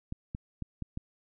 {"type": "clicks", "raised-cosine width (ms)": 5, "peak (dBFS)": -23, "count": 5, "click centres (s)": [0.124, 0.349, 0.623, 0.823, 0.974], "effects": []}